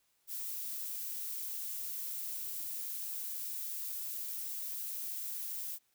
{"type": "noise", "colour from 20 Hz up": "violet", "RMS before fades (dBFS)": -40, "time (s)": [0.27, 5.79], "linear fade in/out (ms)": 50, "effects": ["white hiss -75 dBFS RMS until 5.94 s"]}